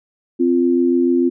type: tone pair together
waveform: sine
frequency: 260 / 346.8 Hz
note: C4 / F4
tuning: -11 / -12 cents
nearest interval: perfect fourth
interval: 499 cents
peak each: -15 dBFS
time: 0.39-1.3 s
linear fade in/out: 20 ms
effects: none